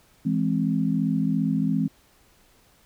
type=chord; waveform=sine; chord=E augmented; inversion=none; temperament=equal with one note detuned; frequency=164.81 / 207.7 / 262.4 Hz; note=E3 / G#3 / B#3; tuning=0 / 0 / +5 cents; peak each=-25 dBFS; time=0.25-1.88 s; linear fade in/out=10 ms; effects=pink hiss -59 dBFS RMS until 2.85 s